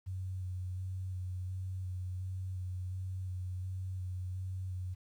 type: tone with vibrato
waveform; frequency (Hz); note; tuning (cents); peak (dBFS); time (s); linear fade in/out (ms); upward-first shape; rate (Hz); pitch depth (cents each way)
sine; 92.5; F#2; 0; -36; 0.06-4.95; 20; square; 1.4; 17
effects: 11-bit